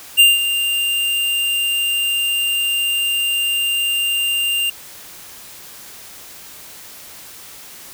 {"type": "tone with ADSR envelope", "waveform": "square", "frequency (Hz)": 2794, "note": "F7", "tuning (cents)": 0, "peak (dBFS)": -6, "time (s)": [0.17, 4.7], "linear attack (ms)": 29, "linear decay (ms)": 180, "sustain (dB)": -11, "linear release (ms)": 5, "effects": ["white hiss -38 dBFS RMS until 7.93 s"]}